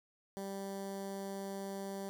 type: tone with notch filter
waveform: 15% pulse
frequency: 196 Hz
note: G3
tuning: in tune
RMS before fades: -42 dBFS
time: 0.37-2.09 s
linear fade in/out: 0 ms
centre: 2500 Hz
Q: 0.81
effects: none